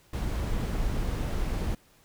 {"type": "noise", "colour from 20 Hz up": "brown", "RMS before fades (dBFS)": -29, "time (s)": [0.13, 1.75], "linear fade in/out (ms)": 5, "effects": ["pink hiss -61 dBFS RMS until 2.04 s"]}